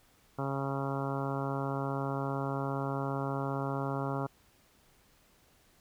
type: harmonic tone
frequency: 137.3 Hz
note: C#3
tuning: 16 cents flat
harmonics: 1 / 2 / 3 / 4 / 5 / 6 / 7 / 8 / 9 / 10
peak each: -35 / -38 / -40 / -41 / -42 / -43 / -43 / -44 / -45 / -45 dBFS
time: 0.38-4.27 s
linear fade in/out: 10 ms
effects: pink hiss -65 dBFS RMS until 5.8 s